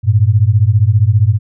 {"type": "beating tone pair", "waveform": "sine", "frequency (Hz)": [98.3, 113.3], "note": ["G2", "A#2"], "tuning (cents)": [5, -49], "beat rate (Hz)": 15, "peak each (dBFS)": -10, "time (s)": [0.03, 1.39], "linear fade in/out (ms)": 50, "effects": []}